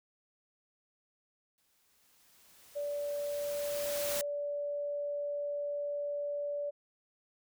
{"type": "noise with exponential growth", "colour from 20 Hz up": "white", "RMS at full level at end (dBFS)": -35, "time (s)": [1.58, 4.21], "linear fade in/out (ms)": 0, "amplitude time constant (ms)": 570}
{"type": "tone", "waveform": "sine", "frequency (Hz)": 579, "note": "D5", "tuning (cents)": -25, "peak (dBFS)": -33, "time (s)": [2.75, 6.71], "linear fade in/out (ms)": 20}
{"effects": []}